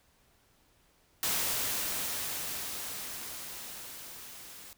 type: noise with level ramp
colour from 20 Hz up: white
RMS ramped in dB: -30 to -49 dBFS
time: 1.23-4.73 s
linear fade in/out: 0 ms
effects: pink hiss -67 dBFS RMS until 4.77 s